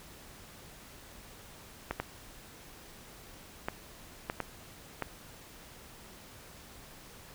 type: clicks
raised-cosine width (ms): 0.5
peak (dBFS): -17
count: 6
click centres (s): 1.91 / 2 / 3.685 / 4.299 / 4.403 / 5.023
effects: pink hiss -52 dBFS RMS until 7.34 s